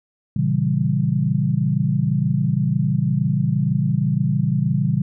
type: chord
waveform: sine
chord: A# diminished seventh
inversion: none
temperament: equal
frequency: 116.54 / 138.59 / 164.81 / 196 Hz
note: A#2 / C#3 / E3 / G3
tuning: 0 / 0 / 0 / 0 cents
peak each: -24 / -20 / -22 / -23 dBFS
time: 0.36-5.02 s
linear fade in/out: 5 ms
effects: none